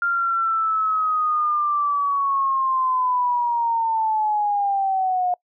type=linear sweep; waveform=sine; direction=down; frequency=1398 to 715 Hz; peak=-18 dBFS; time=0.02-5.34 s; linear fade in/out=2 ms; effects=noise-tail reverb RT60 0.1 s tail -25 dB re dry